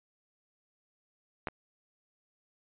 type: clicks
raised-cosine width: 0.5 ms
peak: -17 / -28 dBFS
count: 2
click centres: 1.472 / 1.485 s
effects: resampled to 8000 Hz